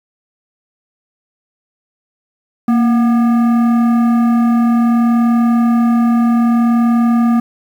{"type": "tone with frequency modulation", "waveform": "sine", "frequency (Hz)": 233.1, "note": "A#3", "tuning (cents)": 0, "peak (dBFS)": -6, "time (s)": [2.68, 7.4], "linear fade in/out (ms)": 5, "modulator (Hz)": 973, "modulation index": 0.34, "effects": ["tanh soft clip ceiling -8 dBFS", "7-bit"]}